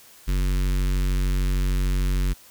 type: tone with notch filter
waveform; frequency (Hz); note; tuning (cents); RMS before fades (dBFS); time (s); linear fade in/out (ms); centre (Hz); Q
square; 46.62; F#1; +14; -22; 0.27-2.34; 20; 690; 0.55
effects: white hiss -50 dBFS RMS until 2.5 s